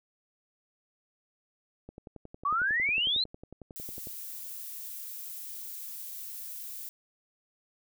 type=click train; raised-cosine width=2 ms; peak=-31 dBFS; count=25; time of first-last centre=1.89-4.072 s; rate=11 Hz
type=exponential sweep; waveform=sine; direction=up; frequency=1104 to 4200 Hz; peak=-25 dBFS; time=2.45-3.24 s; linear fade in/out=5 ms
type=noise; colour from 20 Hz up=violet; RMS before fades=-41 dBFS; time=3.76-6.89 s; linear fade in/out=0 ms
effects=none